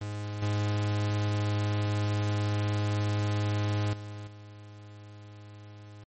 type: tone with level steps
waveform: 45% pulse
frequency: 103.83 Hz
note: G#2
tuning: in tune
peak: -33 / -26 / -38 / -45 dBFS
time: 0.01-6.04 s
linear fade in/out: 5 ms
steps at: 0.42 / 3.93 / 4.27 s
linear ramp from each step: 5 ms
effects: MP3 32 kbps